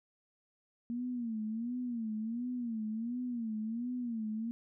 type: tone with vibrato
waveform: sine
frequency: 231.9 Hz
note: A#3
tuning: 9 cents flat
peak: -34 dBFS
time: 0.9-4.51 s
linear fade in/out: 0 ms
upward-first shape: sine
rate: 1.4 Hz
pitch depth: 130 cents each way
effects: none